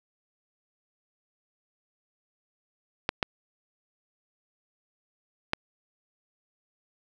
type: clicks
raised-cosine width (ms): 0.3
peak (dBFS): -8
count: 3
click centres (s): 3.091 / 3.228 / 5.534
effects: none